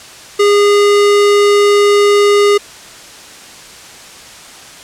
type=tone; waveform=square; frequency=408.9 Hz; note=G#4; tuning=27 cents flat; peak=-7 dBFS; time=0.39-2.58 s; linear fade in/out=10 ms; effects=white hiss -34 dBFS RMS until 4.83 s + low-pass 8000 Hz 12 dB/octave